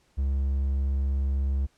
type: tone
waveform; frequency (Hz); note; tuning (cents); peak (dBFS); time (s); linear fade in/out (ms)
triangle; 68.2; C#2; -28; -21; 0.17-1.67; 20
effects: pink hiss -66 dBFS RMS until 1.77 s + low-pass 9000 Hz 12 dB/octave